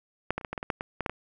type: clicks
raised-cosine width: 0.5 ms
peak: -10 / -15 / -30 / -19 / -18 / -18 / -19 / -11 / -17 / -15 / -13 / -17 dBFS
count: 12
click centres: 0.306 / 0.38 / 0.412 / 0.448 / 0.53 / 0.578 / 0.629 / 0.702 / 0.809 / 1.007 / 1.062 / 1.096 s
effects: none